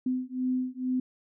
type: beating tone pair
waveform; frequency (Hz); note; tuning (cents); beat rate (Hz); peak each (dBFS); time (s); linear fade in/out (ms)
sine; 253.9 / 256.1; B3 / C4; +48 / -37; 2.2; -30; 0.06-1; 5
effects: none